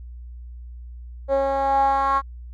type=tone with band-pass filter sweep; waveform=10% pulse; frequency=273.1 Hz; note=C#4; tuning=26 cents flat; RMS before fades=-20 dBFS; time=1.28-2.22 s; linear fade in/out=50 ms; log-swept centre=560 to 1100 Hz; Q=5.9; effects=added 60 Hz sine -35 dBFS peak until 2.53 s